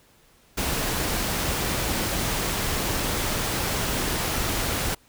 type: noise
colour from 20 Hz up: pink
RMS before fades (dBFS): -26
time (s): 0.57-4.95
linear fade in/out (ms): 10
effects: pink hiss -58 dBFS RMS until 5.08 s